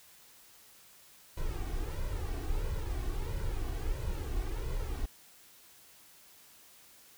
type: noise with flanger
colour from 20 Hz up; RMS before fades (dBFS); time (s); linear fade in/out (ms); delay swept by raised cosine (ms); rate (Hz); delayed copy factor
brown; -34; 1.37-5.06; 5; 2 to 2.71; 1.5; +0.75
effects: white hiss -58 dBFS RMS until 7.17 s